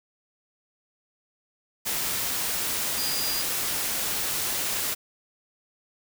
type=tone in noise; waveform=sine; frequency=4849 Hz; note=D#8; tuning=45 cents flat; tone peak=-30 dBFS; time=2.97-3.43 s; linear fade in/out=20 ms; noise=white; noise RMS=-28 dBFS; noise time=1.85-4.95 s; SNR=-5 dB; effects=none